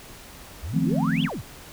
sine exponential two-way sweep, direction up then down, 60.6 to 3520 to 77.1 Hz, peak -29 dBFS, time 0.62-1.42 s, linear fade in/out 20 ms, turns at 1.23 s
sine chord, F dominant seventh, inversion third, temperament equal, 155.56 / 174.61 / 220 / 261.6 Hz, Eb3 / F3 / A3 / C4, 0 / 0 / 0 / 0 cents, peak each -26 dBFS, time 0.72-1.3 s, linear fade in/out 50 ms
effects pink hiss -44 dBFS RMS until 1.72 s

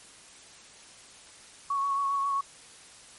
sine tone with vibrato, 1111 Hz, C#6, 4 cents sharp, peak -25 dBFS, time 1.7-2.41 s, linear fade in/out 5 ms, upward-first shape sine, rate 7.4 Hz, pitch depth 22 cents each way, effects white hiss -51 dBFS RMS until 3.18 s + MP3 48 kbps

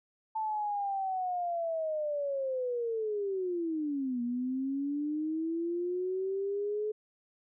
sine linear two-way sweep, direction down then up, 884 to 237.4 to 429.4 Hz, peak -30 dBFS, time 0.35-6.92 s, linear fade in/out 10 ms, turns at 4.22 s, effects none

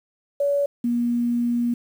sine tone pair in turn, 568 / 238.8 Hz, C#5 / A#3, +42 / +42 cents, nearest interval octave + minor third, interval 1500 cents, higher first, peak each -18 / -19 dBFS, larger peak first, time 0.4-0.66 / 0.84-1.74 s, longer second, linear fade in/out 5 ms, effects 8-bit

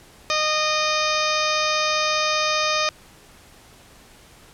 harmonic tone with a mistuned harmonic, 615 Hz, D#5, 20 cents flat, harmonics 1 / 2 / 3 / 4 / 5 / 6 / 7 / 8 / 9 / 10, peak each -26 / -24 / -31 / -26 / -33 / -29 / -34 / -29 / -34 / -31 dBFS, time 0.3-2.89 s, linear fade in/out 0 ms, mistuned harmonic 9, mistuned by -28 cents, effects pink hiss -49 dBFS RMS until 4.53 s + low-pass 12000 Hz 12 dB/octave

